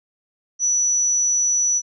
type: tone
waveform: sine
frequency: 5920 Hz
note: F#8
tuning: in tune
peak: -16 dBFS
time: 0.59-1.82 s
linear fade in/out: 50 ms
effects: none